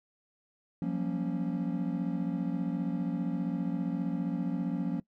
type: chord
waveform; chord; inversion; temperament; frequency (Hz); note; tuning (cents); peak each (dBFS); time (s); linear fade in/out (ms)
triangle; Gb major seventh; third; equal with one note detuned; 174.61 / 189.65 / 233.1 / 277.2; F3 / Gb3 / Bb3 / Db4; 0 / +43 / 0 / 0; -31 / -35 / -34 / -33; 0.82-5; 2
effects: noise-tail reverb RT60 0.1 s tail -21 dB re dry